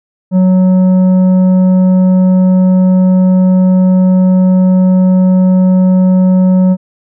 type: tone with tanh clipping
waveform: sine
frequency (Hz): 185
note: F#3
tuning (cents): 0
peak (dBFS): -6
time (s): 0.31-6.77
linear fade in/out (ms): 50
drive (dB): 8
effects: none